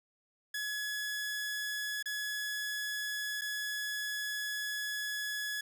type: tone with dropouts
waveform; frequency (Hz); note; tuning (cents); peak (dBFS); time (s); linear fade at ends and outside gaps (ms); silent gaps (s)
sawtooth; 1693; G#6; +33; -31; 0.54-5.61; 5; 2.027-2.057 / 3.412-3.417
effects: none